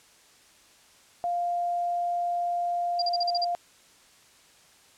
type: tone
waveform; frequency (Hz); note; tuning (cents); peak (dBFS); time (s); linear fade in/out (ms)
sine; 699; F5; +1; -25; 1.24-3.55; 0
type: tone bursts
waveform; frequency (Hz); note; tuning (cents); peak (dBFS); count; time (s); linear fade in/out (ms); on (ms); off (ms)
sine; 4780; D8; +30; -25; 7; 2.99-3.447; 5; 31; 40
effects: white hiss -57 dBFS RMS until 4.97 s + low-pass 9000 Hz 12 dB/octave